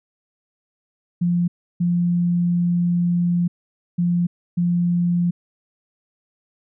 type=tone bursts at uneven times; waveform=sine; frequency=174.3 Hz; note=F3; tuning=3 cents flat; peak=-16 dBFS; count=4; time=1.21-1.48 / 1.8-3.48 / 3.98-4.27 / 4.57-5.31 s; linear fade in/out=10 ms; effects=none